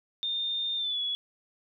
sine tone with pitch glide, 3627 to 3384 Hz, A#7 to G#7, -48 to +32 cents, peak -28 dBFS, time 0.23-1.15 s, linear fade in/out 0 ms, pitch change -120 cents, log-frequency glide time 0.76-1 s, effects none

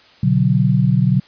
sine chord, B minor, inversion none, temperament equal with one note detuned, 123.47 / 144.64 / 185 Hz, B2 / D3 / F#3, 0 / -26 / 0 cents, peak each -16 dBFS, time 0.23-1.2 s, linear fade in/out 5 ms, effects white hiss -48 dBFS RMS until 1.27 s + resampled to 11025 Hz

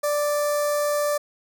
sawtooth tone with notch filter, 587.3 Hz, D5, in tune, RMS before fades -23 dBFS, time 0.03-1.18 s, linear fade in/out 10 ms, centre 2900 Hz, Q 0.61, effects none

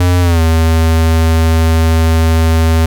square tone with pitch glide, 89.1 to 81.23 Hz, F2 to E2, +35 to -25 cents, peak -8 dBFS, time 0-2.86 s, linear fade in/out 5 ms, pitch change -160 cents, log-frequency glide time 0.21-0.41 s, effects none

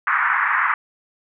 pink band-pass noise, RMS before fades -19 dBFS, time 0.07-0.74 s, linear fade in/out 2 ms, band 1000 to 2000 Hz, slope 48 dB/octave, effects none

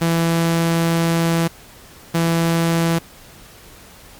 sawtooth tone pair in turn, 166.6 / 166.6 Hz, E3 / E3, +19 / +19 cents, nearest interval unison, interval 0 cents, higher neither, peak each -11 dBFS, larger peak neither, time 0.01-1.48 / 2.14-2.99 s, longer first, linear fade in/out 10 ms, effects pink hiss -43 dBFS RMS until 4.19 s + MP3 96 kbps

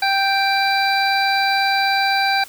harmonic tone with a mistuned harmonic, 784 Hz, G5, in tune, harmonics 1 / 2 / 3 / 5 / 6, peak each -18 / -21 / -23 / -25 / -26 dBFS, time 0.02-2.44 s, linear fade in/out 5 ms, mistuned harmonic 5, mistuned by +22 cents, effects white hiss -41 dBFS RMS until 2.48 s

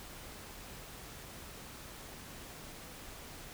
silence, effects pink hiss -49 dBFS RMS until 3.53 s

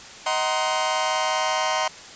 sawtooth chord, C half-diminished seventh, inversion first, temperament just, 627.9 / 753.5 / 941.9 / 1046.5 Hz, Eb5 / Gb5 / Bb5 / C6, +16 / +31 / +18 / 0 cents, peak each -23 dBFS, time 0.26-1.88 s, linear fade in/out 5 ms, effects white hiss -41 dBFS RMS until 2.15 s + resampled to 16000 Hz

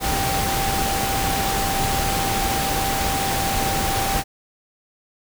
sine tone in noise, 784 Hz, G5, in tune, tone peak -24 dBFS, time 0-4.24 s, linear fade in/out 50 ms, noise pink, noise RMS -23 dBFS, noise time 0-4.24 s, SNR -4 dB, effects none

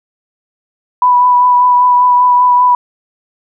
sine tone with vibrato, 987.8 Hz, B5, in tune, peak -5 dBFS, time 1.02-2.75 s, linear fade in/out 2 ms, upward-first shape triangle, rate 5.1 Hz, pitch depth 19 cents each way, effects none

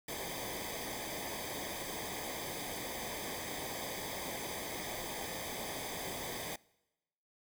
pink noise with comb filter, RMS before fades -41 dBFS, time 0.08-6.56 s, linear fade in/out 5 ms, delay 0.72 ms, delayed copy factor -0.8, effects noise-tail reverb RT60 1.0 s tail -24 dB re dry

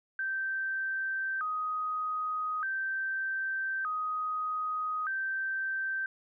sine tone with vibrato, 1396.9 Hz, F6, in tune, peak -30 dBFS, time 0.19-6.06 s, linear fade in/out 2 ms, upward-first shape square, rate 0.41 Hz, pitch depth 190 cents each way, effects none

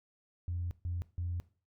sine tone bursts at uneven times, 87.31 Hz, F2, in tune, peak -32 dBFS, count 3, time 0.48-0.71 / 0.85-1.02 / 1.18-1.4 s, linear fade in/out 0 ms, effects noise-tail reverb RT60 0.4 s tail -19 dB re dry + tanh soft clip ceiling -28 dBFS

